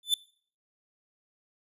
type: tone with exponential growth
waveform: 45% pulse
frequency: 3514 Hz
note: A7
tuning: 3 cents flat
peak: -18 dBFS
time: 0.03-0.14 s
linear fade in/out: 2 ms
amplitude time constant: 22 ms
effects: noise-tail reverb RT60 0.5 s tail -22 dB re dry + resampled to 32000 Hz